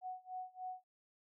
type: tone with tremolo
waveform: sine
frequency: 740 Hz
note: F#5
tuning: in tune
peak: -40 dBFS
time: 0.01-0.84 s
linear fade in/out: 50 ms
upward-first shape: sine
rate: 3.4 Hz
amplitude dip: 95%
effects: none